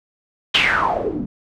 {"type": "noise with low-pass filter sweep", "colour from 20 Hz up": "white", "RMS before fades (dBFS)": -19, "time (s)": [0.54, 1.26], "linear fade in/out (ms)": 10, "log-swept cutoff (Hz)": [3300, 210], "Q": 5.9, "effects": []}